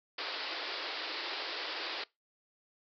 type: band-pass noise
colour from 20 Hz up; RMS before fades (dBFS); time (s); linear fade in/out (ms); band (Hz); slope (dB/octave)
white; -39; 0.18-2.04; 5; 290 to 5000; 96
effects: noise-tail reverb RT60 0.2 s tail -22 dB re dry